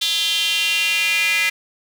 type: tone with high-pass filter sweep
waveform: square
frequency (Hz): 185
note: F#3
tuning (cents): 0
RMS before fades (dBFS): -19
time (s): 0.01-1.5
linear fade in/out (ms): 10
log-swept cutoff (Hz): 3500 to 2200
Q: 5.4
effects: none